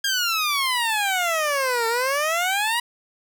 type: exponential two-way sweep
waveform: 15% pulse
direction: down then up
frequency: 1631 to 449.4 to 974 Hz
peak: -14 dBFS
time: 0.04-2.8 s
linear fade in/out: 5 ms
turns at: 1.87 s
effects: none